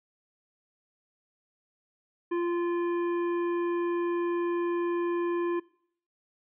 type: tone with hard clipping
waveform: sine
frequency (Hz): 346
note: F4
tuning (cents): -16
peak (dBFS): -28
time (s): 2.31-5.6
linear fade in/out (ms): 10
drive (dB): 11
effects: noise-tail reverb RT60 0.6 s tail -22 dB re dry + resampled to 8000 Hz